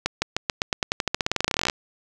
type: accelerating click train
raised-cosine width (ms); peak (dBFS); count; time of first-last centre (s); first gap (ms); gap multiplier
0.2; -4; 28; 0.06-1.698; 160; 0.91
effects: none